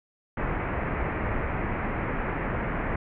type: low-pass noise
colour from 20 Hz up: pink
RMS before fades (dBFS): -29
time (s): 0.37-2.96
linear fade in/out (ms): 5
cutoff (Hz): 2300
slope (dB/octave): 48
effects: none